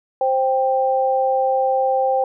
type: tone pair together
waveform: sine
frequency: 525.3 / 787 Hz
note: C5 / G5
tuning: +7 / +7 cents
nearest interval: perfect fifth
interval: 700 cents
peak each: -18 dBFS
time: 0.21-2.24 s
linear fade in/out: 2 ms
effects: none